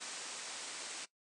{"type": "low-pass noise", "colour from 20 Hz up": "white", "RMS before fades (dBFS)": -45, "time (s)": [0, 1.06], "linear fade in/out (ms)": 20, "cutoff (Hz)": 9000, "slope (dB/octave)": 96, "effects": ["noise-tail reverb RT60 0.1 s tail -18 dB re dry", "high-pass 300 Hz 12 dB/octave"]}